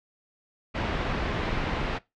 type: low-pass noise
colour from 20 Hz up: pink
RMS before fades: -29 dBFS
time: 0.74-1.99 s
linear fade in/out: 20 ms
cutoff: 2800 Hz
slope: 12 dB/octave
effects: noise-tail reverb RT60 0.2 s tail -20 dB re dry + low-pass 5000 Hz 12 dB/octave